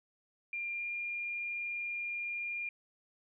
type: tone with pitch glide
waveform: sine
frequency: 2392 to 2407 Hz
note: D7 to D7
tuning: +31 to +42 cents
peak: -35 dBFS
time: 0.53-2.69 s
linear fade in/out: 2 ms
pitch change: +11 cents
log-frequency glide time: 0.71-0.96 s
effects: none